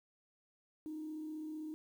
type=tone with frequency modulation; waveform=sine; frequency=310.1 Hz; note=D#4; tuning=6 cents flat; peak=-40 dBFS; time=0.86-1.74 s; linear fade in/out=0 ms; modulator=35.6 Hz; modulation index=0.27; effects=tanh soft clip ceiling -36 dBFS + 11-bit